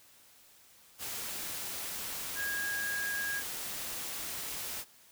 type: tone in noise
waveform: sine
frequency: 1639 Hz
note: G#6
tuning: 23 cents flat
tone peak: -33 dBFS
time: 2.35-3.43 s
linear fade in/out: 50 ms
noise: white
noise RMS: -39 dBFS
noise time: 0.98-4.85 s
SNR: +3 dB
effects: white hiss -60 dBFS RMS until 5.11 s